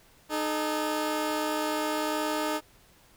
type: tone pair together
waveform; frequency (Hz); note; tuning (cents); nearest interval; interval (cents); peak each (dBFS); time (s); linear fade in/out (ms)
15% pulse; 306.5 / 429.4; D#4 / A4; -26 / -42; tritone; 584; -22 / -27; 0.29-2.61; 50
effects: pink hiss -59 dBFS RMS until 3.16 s